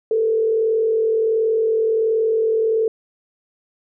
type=tone with frequency modulation; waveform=sine; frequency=445.3 Hz; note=A4; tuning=21 cents sharp; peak=-15 dBFS; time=0.11-2.88 s; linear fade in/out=2 ms; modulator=41.4 Hz; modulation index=0.48; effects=none